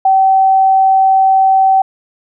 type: tone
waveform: sine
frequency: 768 Hz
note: G5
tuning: 36 cents flat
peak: -6 dBFS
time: 0.05-1.82 s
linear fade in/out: 5 ms
effects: none